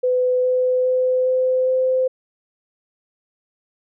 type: tone with pitch steps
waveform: sine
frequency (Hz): 503 / 506.2 / 509.4 / 512.7 / 515.9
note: B4 / B4 / C5 / C5 / C5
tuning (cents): +32 / +43 / -46 / -35 / -24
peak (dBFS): -15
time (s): 0.03-2.08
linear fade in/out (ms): 10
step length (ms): 410
effects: none